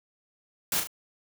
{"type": "noise with echo", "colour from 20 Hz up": "white", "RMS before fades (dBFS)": -27, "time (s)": [0.72, 0.8], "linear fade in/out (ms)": 2, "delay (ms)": 36, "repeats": 2, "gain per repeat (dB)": -6, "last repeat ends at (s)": 0.872, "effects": []}